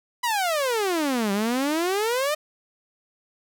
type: exponential two-way sweep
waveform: sawtooth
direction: down then up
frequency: 1002 to 194.1 to 622 Hz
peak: -18 dBFS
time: 0.23-2.35 s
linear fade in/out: 10 ms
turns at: 1.32 s
effects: none